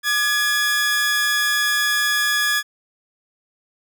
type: tone pair together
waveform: sawtooth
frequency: 1203.1 / 1687 Hz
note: D6 / G#6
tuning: +41 / +27 cents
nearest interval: tritone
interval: 586 cents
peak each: -24 / -14 dBFS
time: 0.03-2.63 s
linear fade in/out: 50 ms
effects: none